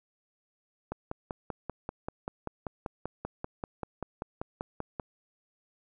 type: click train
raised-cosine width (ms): 1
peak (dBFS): -20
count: 22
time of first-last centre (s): 0.92-4.998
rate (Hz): 5.15
effects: none